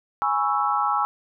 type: chord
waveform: sine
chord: C# minor seventh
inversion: second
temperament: equal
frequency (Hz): 830.6 / 987.8 / 1108.7 / 1318.5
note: G#5 / B5 / C#6 / E6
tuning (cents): 0 / 0 / 0 / 0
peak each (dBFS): -24 / -29 / -26 / -24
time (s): 0.22-1.05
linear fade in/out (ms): 0
effects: none